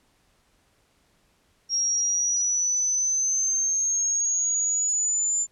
sine exponential sweep, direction up, 5588 to 7160 Hz, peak -21 dBFS, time 1.69-5.47 s, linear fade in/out 50 ms, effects pink hiss -65 dBFS RMS until 5.51 s + low-pass 11000 Hz 12 dB/octave

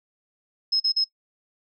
sine tone bursts, 5160 Hz, E8, 38 cents flat, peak -18 dBFS, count 3, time 0.72-1.044 s, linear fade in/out 10 ms, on 82 ms, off 39 ms, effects noise-tail reverb RT60 0.1 s tail -23 dB re dry

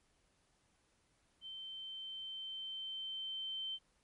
sine tone with level ramp, 3100 Hz, G7, 20 cents flat, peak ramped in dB -45 to -38 dBFS, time 1.41-3.79 s, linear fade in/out 50 ms, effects pink hiss -75 dBFS RMS until 4.03 s + MP3 48 kbps

